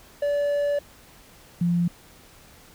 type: tone pair in turn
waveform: triangle / sine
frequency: 577 / 173.24 Hz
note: D5 / F3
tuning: -31 / -14 cents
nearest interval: octave + major sixth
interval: 2083 cents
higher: first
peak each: -19 / -19 dBFS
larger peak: neither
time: 0.22-0.79 / 1.61-1.88 s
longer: first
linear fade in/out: 5 ms
effects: pink hiss -51 dBFS RMS until 2.74 s